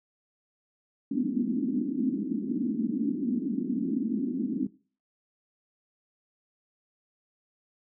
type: band-pass noise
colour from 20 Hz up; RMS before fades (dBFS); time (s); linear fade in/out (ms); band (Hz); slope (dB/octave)
pink; -29; 1.11-4.67; 5; 220 to 290; 48
effects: noise-tail reverb RT60 0.4 s tail -19 dB re dry